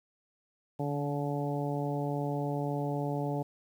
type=harmonic tone with a mistuned harmonic; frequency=143.6 Hz; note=D3; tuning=39 cents flat; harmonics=1 / 2 / 3 / 4 / 5 / 6; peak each=-33 / -36 / -38 / -39 / -40 / -41 dBFS; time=0.79-3.43 s; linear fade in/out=10 ms; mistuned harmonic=1; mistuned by=+26 cents; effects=10-bit